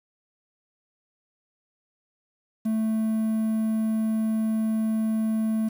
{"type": "tone with quantisation", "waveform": "triangle", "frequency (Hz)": 220, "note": "A3", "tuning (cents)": 0, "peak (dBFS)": -20, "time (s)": [2.65, 5.69], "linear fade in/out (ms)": 10, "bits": 8, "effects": []}